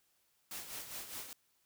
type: noise with tremolo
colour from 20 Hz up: white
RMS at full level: -43 dBFS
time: 0.51-1.33 s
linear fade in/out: 2 ms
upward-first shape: sine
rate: 4.9 Hz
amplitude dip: 60%
effects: white hiss -75 dBFS RMS until 1.65 s